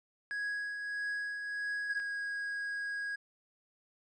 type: tone with tremolo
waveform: triangle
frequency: 1661.2 Hz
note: G#6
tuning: in tune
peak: -31 dBFS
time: 0.31-2 s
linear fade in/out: 0 ms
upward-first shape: triangle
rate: 1.6 Hz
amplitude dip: 45%
type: tone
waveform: triangle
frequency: 1646 Hz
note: G#6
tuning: 16 cents flat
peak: -33 dBFS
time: 1.89-3.16 s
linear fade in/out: 10 ms
effects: resampled to 22050 Hz